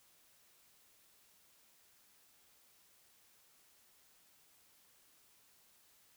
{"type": "silence", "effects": ["white hiss -68 dBFS RMS until 6.16 s"]}